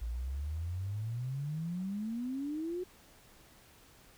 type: exponential sweep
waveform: sine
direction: up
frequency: 54.8 to 370.2 Hz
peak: -34 dBFS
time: 0.01-2.84 s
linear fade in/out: 10 ms
effects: pink hiss -60 dBFS RMS until 4.17 s